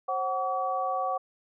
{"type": "tone cluster", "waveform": "sine", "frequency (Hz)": [532, 748, 1140], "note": ["C5", "F#5", "C#6"], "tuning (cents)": [29, 19, 48], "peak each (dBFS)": [-33, -29, -31], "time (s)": [0.08, 1.18], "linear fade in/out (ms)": 10, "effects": []}